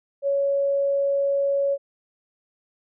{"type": "tone", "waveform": "sine", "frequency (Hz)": 558, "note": "C#5", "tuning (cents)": 11, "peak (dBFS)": -19, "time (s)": [0.22, 1.78], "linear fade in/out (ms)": 50, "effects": []}